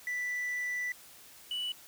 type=tone pair in turn; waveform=sine; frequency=1975.5 / 2960 Hz; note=B6 / F#7; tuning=0 / 0 cents; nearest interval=perfect fifth; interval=700 cents; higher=second; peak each=-29 / -30 dBFS; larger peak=first; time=0.07-0.92 / 1.51-1.72 s; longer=first; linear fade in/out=2 ms; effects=tanh soft clip ceiling -31 dBFS + white hiss -54 dBFS RMS until 1.87 s